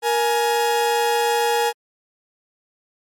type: tone pair together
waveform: 40% pulse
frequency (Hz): 469.8 / 837.1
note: A#4 / G#5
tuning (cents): +13 / +13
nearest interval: minor seventh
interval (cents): 1000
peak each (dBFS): -19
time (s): 0.02-1.73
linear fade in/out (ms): 50
effects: MP3 64 kbps